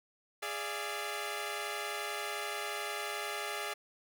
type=chord; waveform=10% pulse; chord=D diminished; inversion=second; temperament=equal with one note detuned; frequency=415.3 / 587.3 / 681.7 Hz; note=Ab4 / D5 / F5; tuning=0 / 0 / -42 cents; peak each=-31 / -33 / -33 dBFS; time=0.42-3.74 s; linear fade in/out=10 ms; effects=none